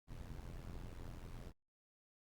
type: noise with amplitude modulation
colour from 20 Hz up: brown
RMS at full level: -45 dBFS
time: 0.07-1.53 s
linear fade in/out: 50 ms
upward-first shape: sine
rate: 86.5 Hz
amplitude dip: 85%
effects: Opus 48 kbps